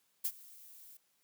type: noise with ADSR envelope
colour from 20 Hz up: violet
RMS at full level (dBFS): -32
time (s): 0.24-0.97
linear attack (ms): 13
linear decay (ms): 58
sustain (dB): -23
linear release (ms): 3
effects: white hiss -75 dBFS RMS until 1.23 s + high-pass 100 Hz 12 dB/octave